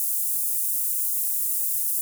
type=high-pass noise; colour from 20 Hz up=pink; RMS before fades=-25 dBFS; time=0-2.01 s; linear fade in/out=0 ms; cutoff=9800 Hz; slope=24 dB/octave; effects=none